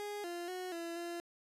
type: tone with pitch steps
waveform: 30% pulse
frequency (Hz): 412.7 / 346.7 / 366.7 / 337.2 / 343.1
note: G#4 / F4 / F#4 / E4 / F4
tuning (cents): -11 / -13 / -15 / +39 / -31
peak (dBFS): -37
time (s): 0-1.2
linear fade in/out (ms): 0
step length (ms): 240
effects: resampled to 32000 Hz + 13-bit